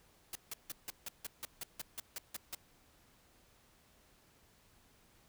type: noise bursts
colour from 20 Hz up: white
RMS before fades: -42 dBFS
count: 13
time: 0.33-2.549 s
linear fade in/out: 2 ms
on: 23 ms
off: 160 ms
effects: pink hiss -67 dBFS RMS until 5.28 s